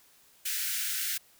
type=high-pass noise; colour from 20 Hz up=white; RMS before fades=-32 dBFS; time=0.45-1.18 s; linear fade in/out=10 ms; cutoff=1400 Hz; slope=96 dB/octave; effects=white hiss -61 dBFS RMS until 1.39 s